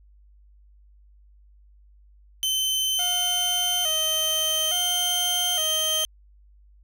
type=tone with pitch glide; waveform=sawtooth; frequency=3074 to 3139 Hz; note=G7 to G7; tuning=-35 to +2 cents; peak=-19 dBFS; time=2.43-6.05 s; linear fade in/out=0 ms; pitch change=+37 cents; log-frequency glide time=2.85-5.64 s
type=tone with vibrato; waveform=sawtooth; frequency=670 Hz; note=E5; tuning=28 cents sharp; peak=-28 dBFS; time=2.99-6.04 s; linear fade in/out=2 ms; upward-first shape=square; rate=0.58 Hz; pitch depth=110 cents each way
effects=added 50 Hz sine -51 dBFS peak until 6.83 s